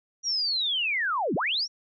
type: linear two-way sweep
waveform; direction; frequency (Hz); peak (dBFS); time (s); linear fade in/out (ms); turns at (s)
sine; down then up; 5800 to 138.5 to 5800; -24; 0.23-1.68; 50; 1.35
effects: none